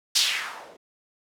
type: noise with low-pass filter sweep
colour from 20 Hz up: violet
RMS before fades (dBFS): -27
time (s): 0.15-0.77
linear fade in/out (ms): 10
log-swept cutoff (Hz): 5100 to 400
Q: 2.3
effects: none